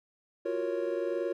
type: chord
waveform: triangle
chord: Gb major seventh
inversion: third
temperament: equal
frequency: 349.2 / 370 / 466.2 / 554.4 Hz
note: F4 / Gb4 / Bb4 / Db5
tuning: 0 / 0 / 0 / 0 cents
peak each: -32 / -35 / -33 / -32 dBFS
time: 0.45-1.33 s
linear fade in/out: 10 ms
effects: none

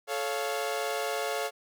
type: chord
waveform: sawtooth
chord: A augmented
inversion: none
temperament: equal with one note detuned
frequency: 434.4 / 554.4 / 698.5 Hz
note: A4 / C#5 / E#5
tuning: -22 / 0 / 0 cents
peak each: -30 dBFS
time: 0.07-1.51 s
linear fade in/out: 50 ms
effects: none

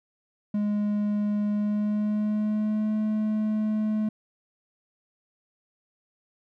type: tone with pitch glide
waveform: triangle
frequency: 207.7 to 214.7 Hz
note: G#3 to A3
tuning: 0 to -42 cents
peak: -21 dBFS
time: 0.54-4.09 s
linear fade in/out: 5 ms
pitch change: +58 cents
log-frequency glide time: 1.51-2.94 s
effects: none

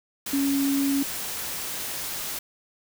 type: tone in noise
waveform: sine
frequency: 277.2 Hz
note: C#4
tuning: in tune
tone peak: -21 dBFS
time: 0.33-1.03 s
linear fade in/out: 5 ms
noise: white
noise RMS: -32 dBFS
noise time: 0.26-2.39 s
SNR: +8 dB
effects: none

